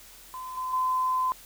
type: tone with level steps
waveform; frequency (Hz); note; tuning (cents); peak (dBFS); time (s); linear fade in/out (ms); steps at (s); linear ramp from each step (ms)
sine; 1024; C6; -38; -35 / -29 / -23; 0.34-1.32; 0; 0.57 / 0.73; 5
effects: added 41 Hz sine -58 dBFS peak until 1.45 s + white hiss -50 dBFS RMS until 1.45 s